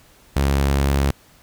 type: tone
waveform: sawtooth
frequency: 69.3 Hz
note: C#2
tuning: in tune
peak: -12 dBFS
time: 0.36-1.11 s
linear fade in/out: 5 ms
effects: pink hiss -52 dBFS RMS until 1.42 s